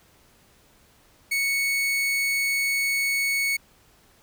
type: tone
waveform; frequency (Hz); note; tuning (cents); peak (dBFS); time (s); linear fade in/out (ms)
40% pulse; 2217; C#7; 0; -21; 1.31-3.57; 10
effects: pink hiss -58 dBFS RMS until 4.22 s